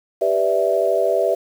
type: chord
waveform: sine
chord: E minor seventh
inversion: first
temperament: equal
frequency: 392 / 493.9 / 587.3 / 659.3 Hz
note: G4 / B4 / D5 / E5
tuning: 0 / 0 / 0 / 0 cents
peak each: -22 / -22 / -21 / -19 dBFS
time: 0.21-1.35 s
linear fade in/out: 10 ms
effects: 7-bit